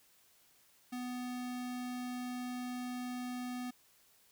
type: tone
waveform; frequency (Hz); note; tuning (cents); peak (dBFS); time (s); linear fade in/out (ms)
square; 248.4; B3; +10; -39; 0.92-3.71; 10
effects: white hiss -67 dBFS RMS until 4.31 s